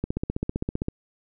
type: click train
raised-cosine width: 3 ms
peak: -13 dBFS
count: 14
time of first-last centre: 0.04-0.884 s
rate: 15.4 Hz
effects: none